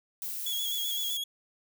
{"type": "noise", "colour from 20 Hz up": "violet", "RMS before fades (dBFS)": -36, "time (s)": [0.22, 1.17], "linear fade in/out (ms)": 0}
{"type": "tone with vibrato", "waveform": "40% pulse", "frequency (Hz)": 3346, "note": "G#7", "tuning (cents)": 12, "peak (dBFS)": -30, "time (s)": [0.46, 1.24], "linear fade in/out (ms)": 5, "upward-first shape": "square", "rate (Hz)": 7.8, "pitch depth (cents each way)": 26}
{"effects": []}